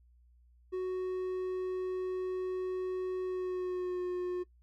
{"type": "tone with pitch glide", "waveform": "triangle", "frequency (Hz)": [370, 359.9], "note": ["F#4", "F#4"], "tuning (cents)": [0, -48], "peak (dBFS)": -30, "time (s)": [0.72, 4.44], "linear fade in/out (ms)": 20, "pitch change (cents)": -48, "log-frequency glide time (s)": [3.24, 4.07], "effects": ["noise-tail reverb RT60 0.1 s tail -20 dB re dry", "added 60 Hz sine -60 dBFS peak until 4.62 s"]}